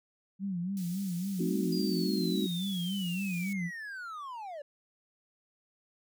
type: tone with vibrato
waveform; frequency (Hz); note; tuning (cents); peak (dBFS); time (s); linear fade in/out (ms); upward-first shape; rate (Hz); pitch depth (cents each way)
sine; 185; F#3; 0; -31; 0.39-3.71; 50; sine; 3.6; 130
type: high-pass noise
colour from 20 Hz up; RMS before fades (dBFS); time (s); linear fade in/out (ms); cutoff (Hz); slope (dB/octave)
pink; -49; 0.77-3.53; 0; 5400; 12
type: chord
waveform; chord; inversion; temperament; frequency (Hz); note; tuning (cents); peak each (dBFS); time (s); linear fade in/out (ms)
sine; A diminished seventh; none; equal; 220 / 261.6 / 311.1 / 370; A3 / C4 / Eb4 / Gb4; 0 / 0 / 0 / 0; -35; 1.39-2.47; 10
type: linear sweep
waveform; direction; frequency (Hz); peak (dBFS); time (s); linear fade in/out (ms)
triangle; down; 4878 to 556; -37; 1.72-4.62; 5
effects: none